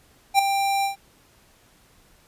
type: tone with ADSR envelope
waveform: square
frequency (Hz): 790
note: G5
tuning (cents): +13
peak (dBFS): -12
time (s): 0.34-0.96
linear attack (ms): 49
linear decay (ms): 6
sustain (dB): -9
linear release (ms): 120
effects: pink hiss -57 dBFS RMS until 2.27 s + resampled to 32000 Hz